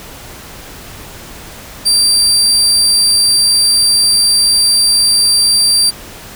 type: tone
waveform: 30% pulse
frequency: 4699 Hz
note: D8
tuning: in tune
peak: -5 dBFS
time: 1.85-5.91 s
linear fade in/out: 20 ms
effects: pink hiss -32 dBFS RMS until 6.35 s